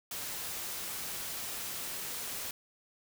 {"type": "noise", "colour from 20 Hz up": "white", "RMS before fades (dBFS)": -39, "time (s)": [0.11, 2.51], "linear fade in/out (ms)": 2, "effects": []}